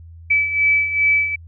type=beating tone pair; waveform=sine; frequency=2300 / 2302.5 Hz; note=D7 / D7; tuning=-37 / -35 cents; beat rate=2.5 Hz; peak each=-21 / -15 dBFS; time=0.3-1.36 s; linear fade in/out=10 ms; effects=added 83 Hz sine -37 dBFS peak until 1.47 s